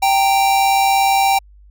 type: tone pair together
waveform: square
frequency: 784 / 921.1 Hz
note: G5 / A#5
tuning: 0 / -21 cents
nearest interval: minor third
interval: 279 cents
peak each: -13 / -22 dBFS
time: 0.02-1.39 s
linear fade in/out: 10 ms
effects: added 50 Hz sine -42 dBFS peak until 1.7 s